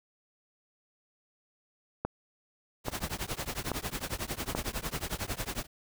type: click train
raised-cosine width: 1 ms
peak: -16 dBFS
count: 4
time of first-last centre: 2.05-4.55 s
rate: 1.2 Hz
type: noise with tremolo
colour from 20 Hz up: pink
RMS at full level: -32 dBFS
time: 2.84-5.67 s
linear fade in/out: 50 ms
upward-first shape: triangle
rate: 11 Hz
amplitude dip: 100%
effects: none